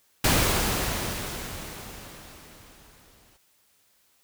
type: noise with exponential decay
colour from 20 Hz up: pink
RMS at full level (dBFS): -20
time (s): 0.24-3.37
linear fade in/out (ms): 5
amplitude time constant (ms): 680
effects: white hiss -65 dBFS RMS until 4.23 s